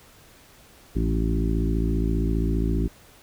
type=harmonic tone with a mistuned harmonic; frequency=55 Hz; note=A1; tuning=in tune; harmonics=1 / 2 / 3 / 4 / 5 / 6 / 7; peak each=-23 / -30 / -29 / -32 / -30 / -32 / -34 dBFS; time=0.95-2.88 s; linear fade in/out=10 ms; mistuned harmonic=3; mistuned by=+37 cents; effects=pink hiss -52 dBFS RMS until 3.22 s